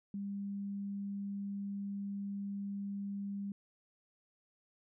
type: tone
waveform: sine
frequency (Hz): 200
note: G3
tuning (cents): +35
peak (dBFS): -37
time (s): 0.14-3.52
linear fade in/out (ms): 2
effects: none